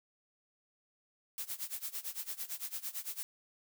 blue noise with tremolo, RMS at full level -38 dBFS, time 1.38-3.23 s, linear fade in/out 0 ms, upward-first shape sine, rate 8.9 Hz, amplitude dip 90%, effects none

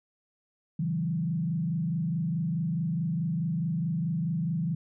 sine tone with frequency modulation, 164.81 Hz, E3, in tune, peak -26 dBFS, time 0.79-4.75 s, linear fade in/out 5 ms, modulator 24.7 Hz, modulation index 0.94, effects none

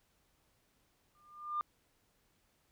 sine tone with exponential growth, 1200 Hz, D6, 37 cents sharp, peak -29 dBFS, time 1.15-1.61 s, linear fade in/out 0 ms, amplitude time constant 100 ms, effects tanh soft clip ceiling -26 dBFS + pink hiss -74 dBFS RMS until 2.71 s

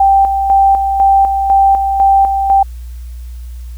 sine tone with tremolo, 784 Hz, G5, in tune, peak -5 dBFS, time 0-2.63 s, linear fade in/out 5 ms, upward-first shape square, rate 2 Hz, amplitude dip 50%, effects added 60 Hz sine -24 dBFS peak until 3.77 s + white hiss -48 dBFS RMS until 3.77 s

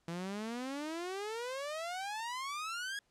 sawtooth exponential sweep, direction up, 164.81 to 1676 Hz, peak -34 dBFS, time 0.08-2.99 s, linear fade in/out 2 ms, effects pink hiss -75 dBFS RMS until 3.1 s + low-pass 9000 Hz 12 dB/octave

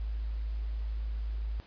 sine tone, 53.6 Hz, A1, 45 cents flat, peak -31 dBFS, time 0-1.6 s, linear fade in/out 0 ms, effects pink hiss -57 dBFS RMS until 1.66 s + resampled to 11025 Hz

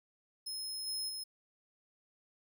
sawtooth tone with level steps, 5160 Hz, E8, 38 cents flat, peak -36 / -33 / -37 dBFS, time 0.46-1.24 s, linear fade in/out 10 ms, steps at 0.86 / 1.08 s, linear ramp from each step 20 ms, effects none

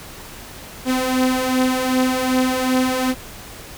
sawtooth beating tone pair, 254.9 / 257.5 Hz, C4 / C4, -45 / -28 cents, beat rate 2.6 Hz, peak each -18 / -14 dBFS, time 0.85-3.15 s, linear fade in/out 50 ms, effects pink hiss -37 dBFS RMS until 3.77 s

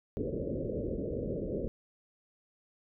white low-pass noise, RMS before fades -35 dBFS, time 0.17-1.68 s, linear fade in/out 0 ms, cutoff 570 Hz, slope 96 dB/octave, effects none

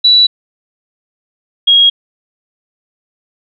sine tone pair in turn, 3941 / 3284 Hz, B7 / G#7, -4 / -20 cents, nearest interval minor third, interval 316 cents, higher first, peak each -4 dBFS, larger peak neither, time 0.04-0.27 / 1.67-1.9 s, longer neither, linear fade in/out 10 ms, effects none

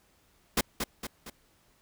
pink noise with echo, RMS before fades -25 dBFS, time 0.57-0.61 s, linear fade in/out 5 ms, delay 230 ms, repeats 3, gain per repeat -6 dB, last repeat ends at 1.3 s, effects pink hiss -66 dBFS RMS until 1.81 s

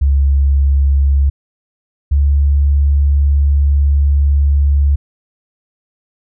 sine tone pair in turn, 69.3 / 70.96 Hz, C#2 / C#2, 0 / +41 cents, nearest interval unison, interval 41 cents, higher second, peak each -8 dBFS, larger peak neither, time 0.01-1.3 / 2.11-4.96 s, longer second, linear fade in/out 10 ms, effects none

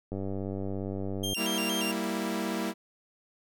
click train, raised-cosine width 2 ms, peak -22 dBFS, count 119, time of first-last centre 0.12-1.331 s, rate 97.4 Hz
sawtooth tone with vibrato, 2976 Hz, F#7, 9 cents sharp, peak -28 dBFS, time 1.23-1.92 s, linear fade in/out 10 ms, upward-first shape square, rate 4.3 Hz, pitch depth 120 cents each way
sawtooth chord, E diminished, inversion first, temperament equal, 196 / 233.1 / 329.6 Hz, G3 / Bb3 / E4, 0 / 0 / 0 cents, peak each -30 dBFS, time 1.36-2.74 s, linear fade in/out 50 ms
effects none

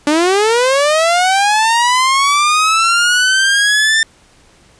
sawtooth linear sweep, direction up, 287.7 to 1800 Hz, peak -6 dBFS, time 0.07-4.03 s, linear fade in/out 2 ms, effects pink hiss -48 dBFS RMS until 4.79 s + resampled to 22050 Hz

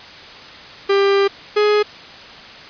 45% pulse tone pair in turn, 396.5 / 418.8 Hz, G4 / G#4, +20 / +15 cents, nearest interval minor second, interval 95 cents, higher second, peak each -12 dBFS, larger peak neither, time 0.89-1.28 / 1.56-1.83 s, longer first, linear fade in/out 10 ms, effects white hiss -37 dBFS RMS until 2.69 s + resampled to 11025 Hz

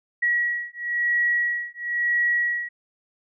sine beating tone pair, 1917 / 1917.99 Hz, A#6 / A#6, +48 / +49 cents, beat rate 0.99 Hz, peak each -24 dBFS, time 0.22-2.69 s, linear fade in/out 10 ms, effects none

